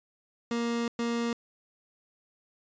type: tone bursts at uneven times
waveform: 30% pulse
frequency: 234.6 Hz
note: A#3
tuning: 11 cents sharp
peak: -25 dBFS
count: 2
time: 0.51-0.88 / 0.99-1.33 s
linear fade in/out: 2 ms
effects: resampled to 16000 Hz